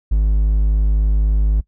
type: tone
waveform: triangle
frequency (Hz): 51.91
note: G#1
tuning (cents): 0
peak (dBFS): -10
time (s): 0.11-1.61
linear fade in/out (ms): 10
effects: noise-tail reverb RT60 0.1 s tail -21 dB re dry